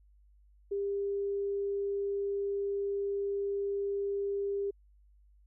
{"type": "tone", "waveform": "sine", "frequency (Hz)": 400, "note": "G4", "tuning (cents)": 35, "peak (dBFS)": -30, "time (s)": [0.71, 4.71], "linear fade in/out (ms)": 10, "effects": ["added 50 Hz sine -59 dBFS peak until 5.46 s"]}